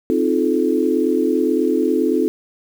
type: chord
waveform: sine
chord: F dominant seventh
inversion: second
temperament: equal with one note detuned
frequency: 261.6 / 311.1 / 349.2 / 432.9 Hz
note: C4 / Eb4 / F4 / A4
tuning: 0 / 0 / 0 / -28 cents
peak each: -20 dBFS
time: 0.1-2.28 s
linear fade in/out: 0 ms
effects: 7-bit